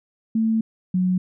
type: tone pair in turn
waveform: sine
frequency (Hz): 222.8 / 183.35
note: A3 / F#3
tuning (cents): +22 / -15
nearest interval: minor third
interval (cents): 337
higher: first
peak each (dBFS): -17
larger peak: neither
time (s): 0.35-0.61 / 0.94-1.18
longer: first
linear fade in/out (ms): 5
effects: none